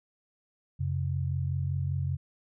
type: tone pair together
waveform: sine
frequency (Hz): 90.8 / 135.94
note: F#2 / C#3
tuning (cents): -32 / -33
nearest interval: perfect fifth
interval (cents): 699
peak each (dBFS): -30 / -30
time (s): 0.79-2.17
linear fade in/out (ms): 20
effects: none